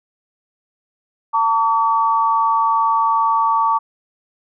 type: tone pair together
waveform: sine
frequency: 900 / 1142.4 Hz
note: A5 / D6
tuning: +39 / -48 cents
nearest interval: major third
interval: 413 cents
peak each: -16 dBFS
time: 1.33-3.79 s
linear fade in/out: 20 ms
effects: none